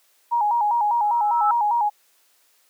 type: tone with vibrato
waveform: sine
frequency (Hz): 888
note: A5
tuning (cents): +16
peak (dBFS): -17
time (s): 0.31-1.9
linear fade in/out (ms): 20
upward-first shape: square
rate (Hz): 5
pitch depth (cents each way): 110
type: tone with exponential growth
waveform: sine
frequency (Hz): 1313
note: E6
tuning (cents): -7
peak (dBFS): -16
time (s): 1-1.51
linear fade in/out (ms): 2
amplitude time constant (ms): 110
effects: white hiss -61 dBFS RMS until 2.69 s + high-pass 400 Hz 12 dB/octave